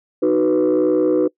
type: chord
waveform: sine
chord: B major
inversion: first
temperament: just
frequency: 308.7 / 370.4 / 493.9 Hz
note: D#4 / F#4 / B4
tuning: -14 / +2 / 0 cents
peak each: -16 dBFS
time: 0.22-1.28 s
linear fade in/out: 10 ms
effects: noise-tail reverb RT60 0.1 s tail -23 dB re dry + tanh soft clip ceiling -9 dBFS